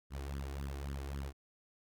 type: tone with flanger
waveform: sawtooth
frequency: 69.3 Hz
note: C#2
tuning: in tune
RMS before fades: -41 dBFS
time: 0.1-1.33 s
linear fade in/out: 50 ms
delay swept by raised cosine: 0.6 to 2.8 ms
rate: 3.7 Hz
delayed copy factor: +0.8
effects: none